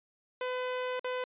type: tone with dropouts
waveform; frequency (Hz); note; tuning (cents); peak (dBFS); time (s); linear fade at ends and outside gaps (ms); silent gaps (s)
sawtooth; 504; B4; +35; -28; 0.41-1.24; 2; 0.995-1.044
effects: resampled to 8000 Hz